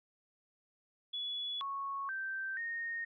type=tone with pitch steps; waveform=sine; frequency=3405 / 1104 / 1560 / 1851 Hz; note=G#7 / C#6 / G6 / A#6; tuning=+42 / -7 / -9 / -13 cents; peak=-36 dBFS; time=1.13-3.05 s; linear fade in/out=10 ms; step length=480 ms; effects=none